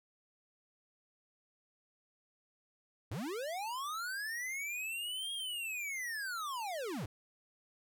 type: linear two-way sweep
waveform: square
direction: up then down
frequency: 79.8 to 3278 to 79.8 Hz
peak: -38 dBFS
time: 3.11-7.06 s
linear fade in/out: 5 ms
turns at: 5.33 s
effects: none